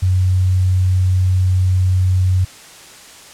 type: tone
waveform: sine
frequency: 92.5 Hz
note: F#2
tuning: in tune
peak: -11 dBFS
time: 0.02-2.45 s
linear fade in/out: 10 ms
effects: white hiss -39 dBFS RMS until 3.33 s + low-pass 9000 Hz 12 dB/octave